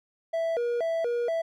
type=tone with vibrato; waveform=triangle; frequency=561 Hz; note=C#5; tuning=21 cents sharp; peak=-23 dBFS; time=0.33-1.42 s; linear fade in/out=10 ms; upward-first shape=square; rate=2.1 Hz; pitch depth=280 cents each way; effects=none